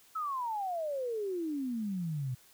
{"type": "exponential sweep", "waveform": "sine", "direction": "down", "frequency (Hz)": [1318.5, 122.2], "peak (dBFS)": -32, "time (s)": [0.15, 2.35], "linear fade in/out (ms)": 10, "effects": ["white hiss -61 dBFS RMS until 2.53 s"]}